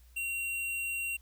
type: tone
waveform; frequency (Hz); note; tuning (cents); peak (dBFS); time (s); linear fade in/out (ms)
square; 2747; F7; -29; -33; 0.16-1.17; 10
effects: added 60 Hz sine -55 dBFS peak until 1.21 s + white hiss -67 dBFS RMS until 1.21 s